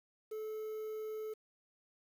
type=tone with quantisation; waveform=triangle; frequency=433.5 Hz; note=A4; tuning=26 cents flat; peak=-37 dBFS; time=0.31-1.34 s; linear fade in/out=10 ms; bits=10; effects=none